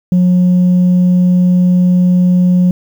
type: tone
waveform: sine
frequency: 180 Hz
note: F#3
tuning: 47 cents flat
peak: -4 dBFS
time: 0.12-2.71 s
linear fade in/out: 2 ms
effects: tanh soft clip ceiling -5 dBFS + 7-bit